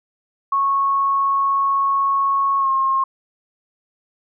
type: tone with pitch glide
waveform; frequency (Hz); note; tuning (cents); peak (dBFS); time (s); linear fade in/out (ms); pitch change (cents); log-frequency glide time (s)
sine; 1101 to 1072.1; C#6 to C6; -12 to +42; -15; 0.52-3.04; 5; -46; 2.59-2.69
effects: none